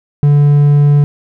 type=tone; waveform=triangle; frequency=145.1 Hz; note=D3; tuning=21 cents flat; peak=-3 dBFS; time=0.23-1.04 s; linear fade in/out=0 ms; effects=none